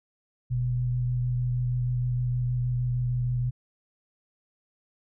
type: tone pair together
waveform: sine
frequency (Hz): 43.3 / 123.47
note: F1 / B2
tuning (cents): -14 / 0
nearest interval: octave + tritone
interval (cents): 1814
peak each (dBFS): -35 / -24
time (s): 0.5-3.51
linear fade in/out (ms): 20
effects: none